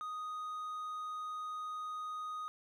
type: tone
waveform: triangle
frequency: 1244.5 Hz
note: D#6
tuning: in tune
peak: -37 dBFS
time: 0.01-2.48 s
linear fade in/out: 0 ms
effects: none